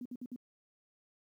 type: tone bursts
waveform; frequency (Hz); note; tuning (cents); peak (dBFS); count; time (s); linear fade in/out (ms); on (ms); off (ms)
sine; 246.9; B3; 0; -39; 4; 0.01-0.36; 2; 44; 58
effects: high-pass 150 Hz 12 dB/octave + 12-bit